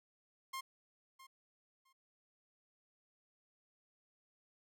sawtooth tone with echo, 1062 Hz, C6, 25 cents sharp, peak -37 dBFS, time 0.53-0.61 s, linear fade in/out 10 ms, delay 660 ms, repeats 2, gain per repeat -15 dB, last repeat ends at 1.93 s, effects none

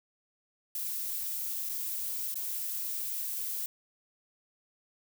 violet noise with dropouts, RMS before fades -35 dBFS, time 0.75-3.66 s, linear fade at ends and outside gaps 2 ms, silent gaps 1.69-1.694 / 2.343-2.355 s, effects none

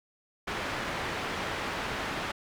white low-pass noise, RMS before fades -34 dBFS, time 0.47-2.32 s, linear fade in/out 10 ms, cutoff 2000 Hz, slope 12 dB/octave, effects none

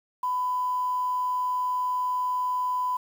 sine tone with quantisation, 1000 Hz, B5, 21 cents sharp, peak -24 dBFS, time 0.23-2.97 s, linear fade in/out 5 ms, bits 8, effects none

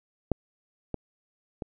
clicks, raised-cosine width 2 ms, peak -10 / -17 / -20 dBFS, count 3, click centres 0.317 / 0.943 / 1.622 s, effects none

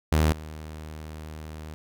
sawtooth tone with level steps, 77.6 Hz, D#2, 4 cents flat, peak -15 / -33 dBFS, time 0.12-1.74 s, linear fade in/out 0 ms, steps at 0.32 s, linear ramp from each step 2 ms, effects none

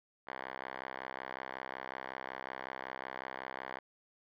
5% pulse tone with band-pass filter, 65.41 Hz, C2, in tune, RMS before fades -44 dBFS, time 0.27-3.79 s, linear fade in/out 5 ms, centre 1300 Hz, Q 2.5, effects resampled to 11025 Hz

